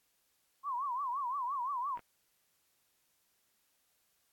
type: tone with vibrato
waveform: sine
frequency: 1050 Hz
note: C6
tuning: 6 cents sharp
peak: -33 dBFS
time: 0.63-1.99 s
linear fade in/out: 50 ms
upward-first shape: triangle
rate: 5.8 Hz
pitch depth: 200 cents each way
type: clicks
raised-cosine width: 0.5 ms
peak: -34 dBFS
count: 2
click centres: 1.974 / 1.993 s
effects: white hiss -75 dBFS RMS until 4.32 s + AAC 64 kbps